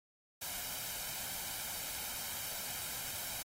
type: noise with comb filter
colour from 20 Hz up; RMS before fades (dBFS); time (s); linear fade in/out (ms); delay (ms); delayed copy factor
white; -41; 0.41-3.43; 10; 1.3; +0.55
effects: AAC 48 kbps